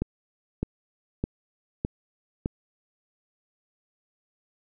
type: click train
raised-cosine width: 3 ms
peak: -13 dBFS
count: 5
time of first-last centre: 0.02-2.459 s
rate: 1.64 Hz
effects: none